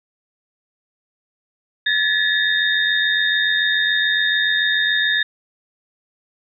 sine tone cluster, 1718 / 1805 / 1909 / 3679 Hz, A6 / A6 / A#6 / A#7, -42 / +44 / +41 / -24 cents, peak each -18 / -26 / -27 / -20 dBFS, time 1.86-5.23 s, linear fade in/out 5 ms, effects none

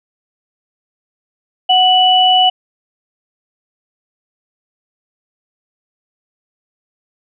sine tone pair together, 740 / 2958 Hz, F#5 / F#7, 0 / -1 cents, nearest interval 2 octaves, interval 2399 cents, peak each -10 dBFS, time 1.69-2.5 s, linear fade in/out 10 ms, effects none

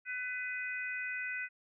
harmonic tone, 500 Hz, B4, 21 cents sharp, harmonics 3 / 4 / 5, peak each -39 / -40 / -41 dBFS, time 0.05-1.49 s, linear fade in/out 50 ms, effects none

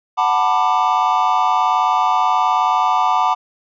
triangle chord, B minor seventh, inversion second, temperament just, 740.8 / 889 / 987.8 / 1185.3 Hz, F#5 / A5 / B5 / D6, +2 / +18 / 0 / +16 cents, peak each -17 dBFS, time 0.17-3.35 s, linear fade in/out 20 ms, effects resampled to 16000 Hz

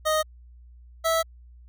25% pulse tone pair in turn, 622 / 653.8 Hz, D#5 / E5, -1 / -14 cents, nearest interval minor second, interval 87 cents, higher second, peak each -17 dBFS, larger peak neither, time 0.05-0.23 / 1.04-1.23 s, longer second, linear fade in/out 20 ms, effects added 60 Hz sine -46 dBFS peak until 1.68 s

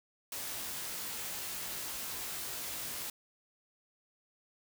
white noise with comb filter, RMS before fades -40 dBFS, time 0.32-3.1 s, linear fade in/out 2 ms, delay 18 ms, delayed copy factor +0.6, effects none

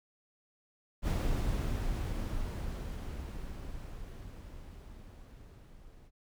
brown noise with level ramp, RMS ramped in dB -29 to -55 dBFS, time 1.02-6.11 s, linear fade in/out 50 ms, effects none

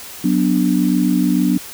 sine chord, B minor, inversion second, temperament equal, 185 / 246.9 / 293.7 Hz, F#3 / B3 / D4, 0 / 0 / 0 cents, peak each -17 dBFS, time 0.24-1.58 s, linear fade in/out 5 ms, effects white hiss -34 dBFS RMS until 1.73 s

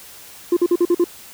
sine tone bursts, 348.7 Hz, F4, 3 cents flat, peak -9 dBFS, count 6, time 0.52-1.042 s, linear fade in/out 5 ms, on 47 ms, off 48 ms, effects tanh soft clip ceiling -11 dBFS + white hiss -41 dBFS RMS until 1.33 s

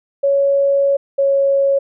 sine tone pair in turn, 557 / 552.2 Hz, C#5 / C#5, +8 / -7 cents, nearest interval unison, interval 15 cents, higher first, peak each -11 dBFS, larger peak neither, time 0.23-0.97 / 1.18-1.79 s, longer first, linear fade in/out 10 ms, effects none

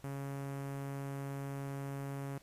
sawtooth tone with notch filter, 138.59 Hz, C#3, in tune, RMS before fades -41 dBFS, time 0.04-2.38 s, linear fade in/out 0 ms, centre 4100 Hz, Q 0.56, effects pink hiss -63 dBFS RMS until 2.42 s + resampled to 32000 Hz

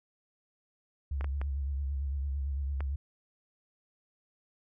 sine tone with vibrato, 69.3 Hz, C#2, in tune, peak -30 dBFS, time 1.11-2.96 s, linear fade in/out 5 ms, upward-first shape sine, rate 8.9 Hz, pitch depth 69 cents each way
clicks, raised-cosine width 0.5 ms, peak -25 dBFS, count 4, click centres 1.21 / 1.244 / 1.415 / 2.806 s
effects none

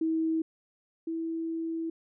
sine tone pair in turn, 322.1 / 327.5 Hz, E4 / E4, -40 / -11 cents, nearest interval unison, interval 29 cents, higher second, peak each -25 / -30 dBFS, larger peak first, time 0.01-0.42 / 1.07-1.9 s, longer second, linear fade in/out 5 ms, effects none

